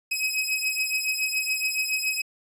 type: beating tone pair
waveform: sawtooth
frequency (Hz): 2540 / 2547.1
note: D#7 / D#7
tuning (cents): +35 / +40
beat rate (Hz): 7.1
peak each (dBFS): -24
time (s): 0.11-2.22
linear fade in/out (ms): 10
effects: resampled to 32000 Hz